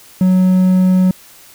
triangle tone, 185 Hz, F#3, in tune, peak -6 dBFS, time 0.21-1.11 s, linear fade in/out 2 ms, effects white hiss -42 dBFS RMS until 1.54 s

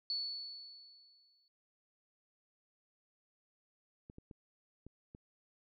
sine tone with exponential decay, 4435 Hz, C#8, in tune, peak -33 dBFS, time 0.1-1.48 s, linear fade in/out 1 ms, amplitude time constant 300 ms
clicks, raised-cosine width 3 ms, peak -38 dBFS, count 5, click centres 4.099 / 4.184 / 4.312 / 4.866 / 5.149 s
effects none

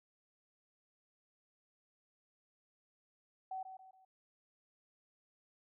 sine tone with echo, 757 Hz, F#5, 39 cents sharp, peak -39 dBFS, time 3.51-3.63 s, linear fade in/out 5 ms, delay 140 ms, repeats 3, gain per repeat -8 dB, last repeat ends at 4.05 s, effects none

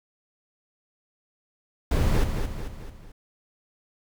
brown noise with echo, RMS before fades -21 dBFS, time 1.91-2.24 s, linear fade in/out 5 ms, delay 220 ms, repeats 4, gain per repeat -6 dB, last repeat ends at 3.12 s, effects none

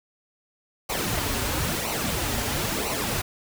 pink noise with flanger, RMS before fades -27 dBFS, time 0.89-3.22 s, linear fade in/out 10 ms, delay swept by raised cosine 0.58 to 6.18 ms, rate 1 Hz, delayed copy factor -0.65, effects none

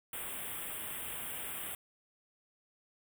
white band-stop noise, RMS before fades -41 dBFS, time 0.13-1.75 s, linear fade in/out 2 ms, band 3500 to 8000 Hz, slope 96 dB/octave, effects none

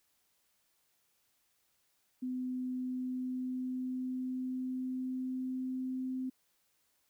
sine tone with pitch glide, 253.9 to 258.3 Hz, B3 to C4, +48 to -22 cents, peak -34 dBFS, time 2.22-6.3 s, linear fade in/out 10 ms, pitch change +30 cents, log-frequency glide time 2.71-6.1 s, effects white hiss -75 dBFS RMS until 7.09 s

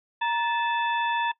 harmonic tone with a mistuned harmonic, 874 Hz, A5, 12 cents flat, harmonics 1 / 2 / 3 / 4, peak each -24 / -30 / -34 / -36 dBFS, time 0.21-1.32 s, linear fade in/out 10 ms, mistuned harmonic 1, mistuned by +120 cents, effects noise-tail reverb RT60 0.1 s tail -20 dB re dry

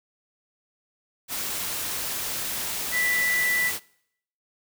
sine tone in noise, 1975.5 Hz, B6, in tune, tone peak -22 dBFS, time 2.91-3.72 s, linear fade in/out 50 ms, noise white, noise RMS -30 dBFS, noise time 1.28-3.8 s, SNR +5 dB, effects noise-tail reverb RT60 0.7 s tail -23 dB re dry

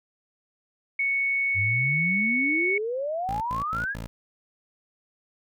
sine tone, 2217 Hz, C#7, in tune, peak -22 dBFS, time 0.99-2.78 s, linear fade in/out 5 ms
sine exponential sweep, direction up, 92.5 to 1724 Hz, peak -26 dBFS, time 1.54-3.96 s, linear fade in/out 50 ms
15% pulse tone bursts, 56.3 Hz, A1, 40 cents sharp, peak -27 dBFS, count 4, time 3.29-4.07 s, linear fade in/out 0 ms, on 120 ms, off 100 ms
effects none

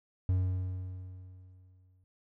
triangle tone with exponential decay, 92.3 Hz, F#2, 4 cents flat, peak -22 dBFS, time 0.29-2.04 s, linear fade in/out 0 ms, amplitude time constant 380 ms, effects none

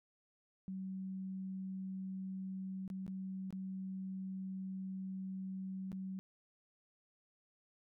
sine tone with dropouts, 189.7 Hz, F#3, 43 cents sharp, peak -40 dBFS, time 0.68-6.19 s, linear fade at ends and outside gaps 0 ms, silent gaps 2.878-2.901 / 3.065-3.079 / 3.506-3.526 / 5.918-5.928 s, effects none

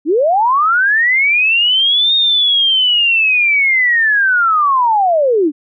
sine linear two-way sweep, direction up then down, 272.9 to 3713 to 272.9 Hz, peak -9 dBFS, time 0.05-5.52 s, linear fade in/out 50 ms, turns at 2.15 s, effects none

